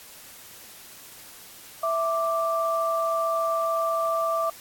sine tone pair together, 659.3 / 1174.7 Hz, E5 / D6, 0 / 0 cents, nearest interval minor seventh, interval 1000 cents, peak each -25 / -25 dBFS, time 1.83-4.5 s, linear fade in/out 5 ms, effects white hiss -46 dBFS RMS until 4.6 s + AAC 64 kbps

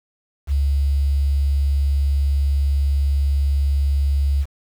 sine tone with quantisation, 70 Hz, C#2, 18 cents sharp, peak -15 dBFS, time 0.47-4.46 s, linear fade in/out 50 ms, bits 7, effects none

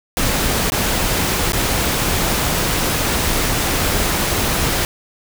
pink noise with dropouts, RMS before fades -18 dBFS, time 0.17-4.85 s, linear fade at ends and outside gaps 1 ms, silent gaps 0.701-0.72 / 1.521-1.532 s, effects none

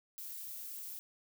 violet noise, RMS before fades -45 dBFS, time 0.18-0.99 s, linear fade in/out 0 ms, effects none

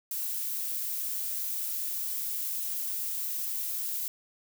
violet noise, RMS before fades -33 dBFS, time 0.11-4.08 s, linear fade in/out 2 ms, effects none

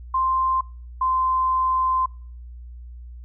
sine tone pair in turn, 1046.5 / 1036.9 Hz, C6 / C6, 0 / -16 cents, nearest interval unison, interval 16 cents, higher first, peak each -18 dBFS, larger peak neither, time 0.14-0.61 / 1.01-2.06 s, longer second, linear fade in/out 5 ms, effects noise-tail reverb RT60 0.5 s tail -26 dB re dry + added 60 Hz sine -36 dBFS peak until 3.24 s

